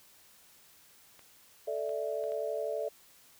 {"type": "clicks", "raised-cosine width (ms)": 0.3, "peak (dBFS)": -38, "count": 4, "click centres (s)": [1.193, 1.893, 2.239, 2.32]}
{"type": "chord", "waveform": "sine", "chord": "A suspended fourth", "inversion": "none", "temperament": "equal", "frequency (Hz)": [440, 587.3, 659.3], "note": ["A4", "D5", "E5"], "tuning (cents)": [0, 0, 0], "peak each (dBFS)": [-36, -35, -37], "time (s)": [1.67, 2.89], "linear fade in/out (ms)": 10}
{"effects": ["white hiss -60 dBFS RMS until 3.39 s"]}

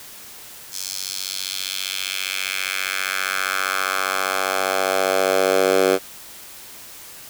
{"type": "tone with high-pass filter sweep", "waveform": "10% pulse", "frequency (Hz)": 95, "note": "F#2", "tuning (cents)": 46, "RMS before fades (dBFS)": -22, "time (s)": [0.71, 5.99], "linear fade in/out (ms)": 50, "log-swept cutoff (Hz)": [5700, 410], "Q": 1.8, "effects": ["white hiss -40 dBFS RMS until 7.29 s"]}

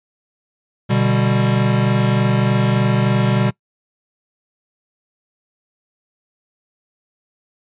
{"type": "chord", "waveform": "square", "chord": "G major", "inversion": "first", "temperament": "equal", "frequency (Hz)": [123.47, 146.83, 196], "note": ["B2", "D3", "G3"], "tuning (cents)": [0, 0, 0], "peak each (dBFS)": [-17, -22, -19], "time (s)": [0.89, 3.51], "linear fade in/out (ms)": 20, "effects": ["noise-tail reverb RT60 0.1 s tail -23 dB re dry", "resampled to 8000 Hz"]}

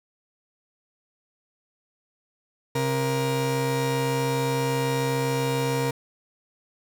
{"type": "tone pair together", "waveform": "30% pulse", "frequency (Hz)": [134.35, 470], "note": ["C3", "A#4"], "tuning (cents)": [46, 14], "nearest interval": "octave + minor seventh", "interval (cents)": 2168, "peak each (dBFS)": -23, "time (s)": [2.75, 5.91], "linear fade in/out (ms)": 5, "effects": []}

